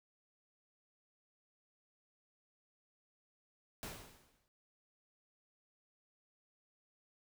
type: noise with exponential decay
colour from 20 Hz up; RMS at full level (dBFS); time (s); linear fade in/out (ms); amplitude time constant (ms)
pink; -43; 3.83-4.48; 0; 140
effects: none